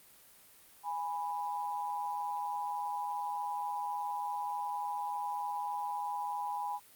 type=tone pair together; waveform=sine; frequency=824.4 / 987.8 Hz; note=G#5 / B5; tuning=-13 / 0 cents; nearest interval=minor third; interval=313 cents; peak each=-36 / -37 dBFS; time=0.83-6.8 s; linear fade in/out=50 ms; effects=white hiss -59 dBFS RMS until 6.95 s + Opus 32 kbps